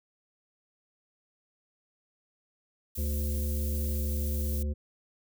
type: noise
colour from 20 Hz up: violet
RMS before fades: -40 dBFS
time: 2.95-4.63 s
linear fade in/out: 5 ms
type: harmonic tone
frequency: 73.42 Hz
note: D2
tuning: in tune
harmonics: 1 / 3 / 5 / 7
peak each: -28 / -39 / -45 / -46 dBFS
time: 2.97-4.74 s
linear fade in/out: 20 ms
effects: none